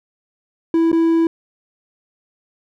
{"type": "tone with dropouts", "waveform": "triangle", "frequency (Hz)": 329.6, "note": "E4", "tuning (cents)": 0, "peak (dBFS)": -10, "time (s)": [0.74, 1.27], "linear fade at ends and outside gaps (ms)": 2, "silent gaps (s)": [0.917, 0.928], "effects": []}